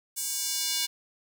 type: tone with high-pass filter sweep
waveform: square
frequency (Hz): 321.1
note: E4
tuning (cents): -45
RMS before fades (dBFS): -30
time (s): 0.16-0.87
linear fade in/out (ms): 20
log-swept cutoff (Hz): 8100 to 3700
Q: 1.3
effects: none